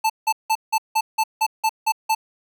square tone bursts, 880 Hz, A5, in tune, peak -17 dBFS, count 10, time 0.04-2.15 s, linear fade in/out 10 ms, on 58 ms, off 170 ms, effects none

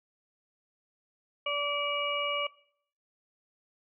harmonic tone, 578 Hz, D5, 28 cents flat, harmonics 1 / 2 / 4 / 5, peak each -34 / -34 / -34 / -34 dBFS, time 1.46-2.47 s, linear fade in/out 5 ms, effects noise-tail reverb RT60 0.6 s tail -20 dB re dry

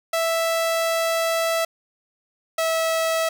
sawtooth tone pair in turn, 659.3 / 650.6 Hz, E5 / E5, 0 / -23 cents, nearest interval unison, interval 23 cents, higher first, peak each -16 dBFS, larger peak neither, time 0.13-1.65 / 2.58-3.29 s, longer first, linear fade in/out 5 ms, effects 9-bit

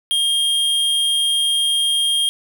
square tone, 3224 Hz, G7, 48 cents sharp, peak -16 dBFS, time 0.11-2.29 s, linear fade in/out 0 ms, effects none

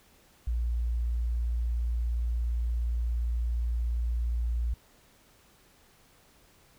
sine tone, 58.6 Hz, A#1, 10 cents sharp, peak -26 dBFS, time 0.47-4.74 s, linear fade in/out 5 ms, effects pink hiss -61 dBFS RMS until 6.78 s

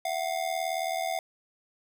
square ring-modulated tone, 708 Hz, F5, 23 cents sharp, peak -26 dBFS, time 0.05-1.19 s, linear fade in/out 2 ms, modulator 39.3 Hz, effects none

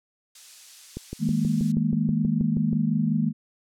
violet noise, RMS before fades -35 dBFS, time 0.35-1.72 s, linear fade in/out 5 ms
click train, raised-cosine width 3 ms, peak -19 dBFS, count 12, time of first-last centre 0.97-2.73 s, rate 6.25 Hz
sine chord, D# suspended fourth, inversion none, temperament equal with one note detuned, 159.02 / 207.7 / 233.1 Hz, D#3 / G#3 / A#3, +38 / 0 / 0 cents, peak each -25 dBFS, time 1.19-3.33 s, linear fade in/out 50 ms
effects low-pass 6000 Hz 12 dB/octave

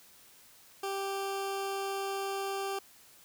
20% pulse tone, 392 Hz, G4, in tune, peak -28 dBFS, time 0.83-2.79 s, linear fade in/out 5 ms, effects white hiss -58 dBFS RMS until 3.24 s

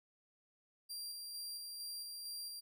sawtooth tone with tremolo, 4744 Hz, D8, 17 cents sharp, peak -40 dBFS, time 0.89-2.61 s, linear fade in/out 20 ms, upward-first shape square, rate 2.2 Hz, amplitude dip 25%, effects none

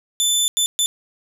20% pulse tone bursts at uneven times, 3520 Hz, A7, in tune, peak -10 dBFS, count 3, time 0.2-0.48 / 0.57-0.66 / 0.79-0.86 s, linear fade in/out 0 ms, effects none

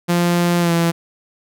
sawtooth tone with pitch glide, 173.7 to 168.46 Hz, F3 to E3, -9 to +38 cents, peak -10 dBFS, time 0.08-0.92 s, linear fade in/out 20 ms, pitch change -53 cents, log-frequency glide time 0.6-0.72 s, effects none

